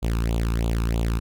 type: tone with flanger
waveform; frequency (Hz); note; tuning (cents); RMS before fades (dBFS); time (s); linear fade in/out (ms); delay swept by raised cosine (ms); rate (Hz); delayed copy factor
sawtooth; 56.9; A#1; -41; -23; 0.02-1.2; 20; 0.27 to 0.8; 3.1; +0.85
effects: none